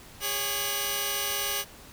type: tone cluster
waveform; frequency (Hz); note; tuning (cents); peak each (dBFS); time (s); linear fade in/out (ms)
5% pulse; 407.3 / 557 / 2956; G#4 / C#5 / F#7; -34 / +8 / -2; -22; 0.2-1.65; 50
effects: pink hiss -49 dBFS RMS until 1.92 s